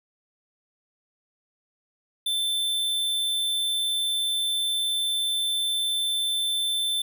square tone, 3541 Hz, A7, 10 cents sharp, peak -24 dBFS, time 2.26-7.02 s, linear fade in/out 5 ms, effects none

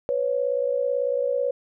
sine tone pair together, 496.9 / 555 Hz, B4 / C#5, +11 / +2 cents, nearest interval major second, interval 191 cents, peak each -24 dBFS, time 0.09-1.51 s, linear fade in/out 0 ms, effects none

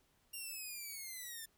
5% pulse linear sweep, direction down, 2800 to 1760 Hz, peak -35 dBFS, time 0.33-1.46 s, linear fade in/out 10 ms, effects pink hiss -74 dBFS RMS until 1.57 s

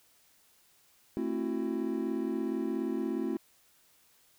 triangle chord, F# half-diminished seventh, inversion first, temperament just, 222 / 266.4 / 333 / 370 Hz, A3 / C4 / E4 / F#4, +16 / +31 / +18 / 0 cents, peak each -34 / -33 / -33 / -35 dBFS, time 1.17-3.37 s, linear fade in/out 0 ms, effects white hiss -65 dBFS RMS until 4.38 s

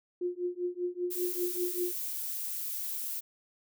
sine tone with tremolo, 355.8 Hz, F4, 32 cents sharp, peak -27 dBFS, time 0.21-1.93 s, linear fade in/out 5 ms, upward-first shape triangle, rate 5.1 Hz, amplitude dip 100%
violet noise, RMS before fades -36 dBFS, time 1.1-3.21 s, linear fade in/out 20 ms
effects none

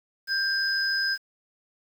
sine tone pair together, 1583 / 5030 Hz, G6 / D#8, +17 / +18 cents, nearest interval octave + minor sixth, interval 2001 cents, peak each -25 / -27 dBFS, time 0.27-1.18 s, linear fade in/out 50 ms, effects 8-bit

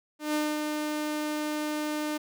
sawtooth tone with ADSR envelope, 302.1 Hz, D4, 49 cents sharp, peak -21 dBFS, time 0.19-2.18 s, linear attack 150 ms, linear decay 230 ms, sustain -4 dB, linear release 13 ms, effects none

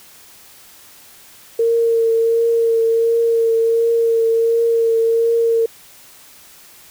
sine tone with vibrato, 458.5 Hz, A#4, 29 cents flat, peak -12 dBFS, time 1.59-5.66 s, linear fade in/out 5 ms, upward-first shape triangle, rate 1.4 Hz, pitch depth 20 cents each way, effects white hiss -44 dBFS RMS until 6.9 s

